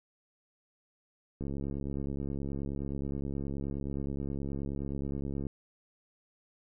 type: click train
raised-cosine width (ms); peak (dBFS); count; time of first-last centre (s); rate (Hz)
3; -24; 283; 1.41-5.468; 69.5
effects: none